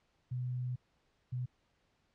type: tone bursts at uneven times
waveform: sine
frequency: 125.1 Hz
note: B2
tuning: 23 cents sharp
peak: -34 dBFS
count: 2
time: 0.31-0.76 / 1.32-1.46 s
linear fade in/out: 10 ms
effects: pink hiss -75 dBFS RMS until 2.14 s + low-pass 5000 Hz 12 dB/octave